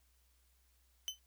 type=tone with exponential decay; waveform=30% pulse; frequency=3043 Hz; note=F#7; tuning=48 cents sharp; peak=-30 dBFS; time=1.08-1.19 s; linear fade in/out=0 ms; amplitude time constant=23 ms; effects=added 62 Hz sine -70 dBFS peak until 1.26 s + white hiss -75 dBFS RMS until 1.26 s